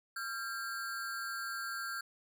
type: ring-modulated tone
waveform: square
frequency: 1486 Hz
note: F#6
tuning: 7 cents sharp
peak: -35 dBFS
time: 0.16-2.01 s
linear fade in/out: 5 ms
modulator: 112 Hz
effects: none